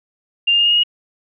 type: tone with pitch steps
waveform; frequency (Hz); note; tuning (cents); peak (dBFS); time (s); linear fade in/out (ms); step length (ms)
sine; 2794 / 2812 / 2830 / 2848 / 2866 / 2884; F7 / F7 / F7 / F7 / F7 / F#7; 0 / +11 / +22 / +33 / +44 / -45; -11; 0.47-0.836; 10; 61
effects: none